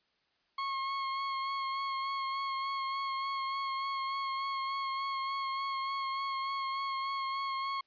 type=tone with vibrato; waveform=40% pulse; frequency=1086 Hz; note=C#6; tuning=36 cents flat; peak=-32 dBFS; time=0.58-7.81 s; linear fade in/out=5 ms; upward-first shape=sine; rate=3.4 Hz; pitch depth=19 cents each way; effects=white hiss -74 dBFS RMS until 7.86 s + resampled to 11025 Hz